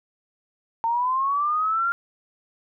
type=linear sweep; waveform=sine; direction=up; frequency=903 to 1400 Hz; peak=-20 dBFS; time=0.84-1.92 s; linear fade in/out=0 ms; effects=none